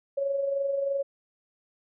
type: tone with amplitude modulation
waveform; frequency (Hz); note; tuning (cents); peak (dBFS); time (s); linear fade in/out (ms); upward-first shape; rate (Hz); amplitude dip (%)
sine; 554.4; C#5; 0; -23; 0.17-1.03; 10; sine; 23.1; 45
effects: none